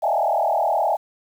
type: tone with frequency modulation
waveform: sine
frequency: 740 Hz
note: F#5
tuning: in tune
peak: -17 dBFS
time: 0.02-0.97 s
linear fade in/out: 20 ms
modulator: 39.4 Hz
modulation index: 3.3
effects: 8-bit